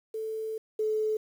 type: tone pair in turn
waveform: sine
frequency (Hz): 440 / 432.2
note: A4 / A4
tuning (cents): 0 / -31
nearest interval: unison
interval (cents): 31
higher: first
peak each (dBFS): -31 / -25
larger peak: second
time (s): 0.14-0.58 / 0.79-1.17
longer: first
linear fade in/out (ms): 5
effects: 9-bit